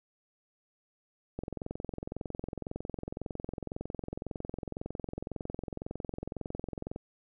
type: click train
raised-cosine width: 2 ms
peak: -23 dBFS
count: 123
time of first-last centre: 1.39-6.961 s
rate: 21.9 Hz
effects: none